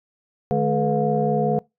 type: tone cluster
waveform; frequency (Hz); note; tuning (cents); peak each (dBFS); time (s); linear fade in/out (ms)
sine; 151.5 / 214.1 / 429 / 493.4 / 711; D#3 / A3 / A4 / B4 / F5; -46 / -47 / -44 / -2 / +31; -24; 0.51-1.59; 0
effects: noise-tail reverb RT60 0.2 s tail -23 dB re dry + tanh soft clip ceiling -6 dBFS